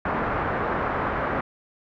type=low-pass noise; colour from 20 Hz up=white; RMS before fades=-26 dBFS; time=0.05-1.41 s; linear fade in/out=5 ms; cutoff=1500 Hz; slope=24 dB/octave; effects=none

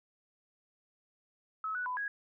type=tone with pitch steps; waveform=sine; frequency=1290 / 1479 / 1001 / 1655 Hz; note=E6 / F#6 / B5 / G#6; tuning=-38 / -1 / +23 / -6 cents; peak=-33 dBFS; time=1.64-2.08 s; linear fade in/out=2 ms; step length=110 ms; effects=none

